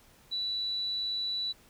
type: tone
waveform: sine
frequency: 3951 Hz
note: B7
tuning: in tune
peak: -30 dBFS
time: 0.31-1.53 s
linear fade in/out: 20 ms
effects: pink hiss -60 dBFS RMS until 1.69 s